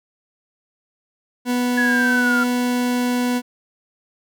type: tone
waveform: 40% pulse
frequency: 246.3 Hz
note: B3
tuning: 5 cents flat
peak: -17 dBFS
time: 1.45-3.42 s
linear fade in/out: 50 ms
type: exponential sweep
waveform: sine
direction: down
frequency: 1702 to 1386 Hz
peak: -17 dBFS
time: 1.77-2.44 s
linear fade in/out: 10 ms
effects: none